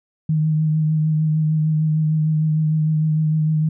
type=tone with vibrato; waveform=sine; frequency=155.56 Hz; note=D#3; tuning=in tune; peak=-15 dBFS; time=0.29-3.69 s; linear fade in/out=5 ms; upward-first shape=triangle; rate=6.6 Hz; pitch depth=27 cents each way; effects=none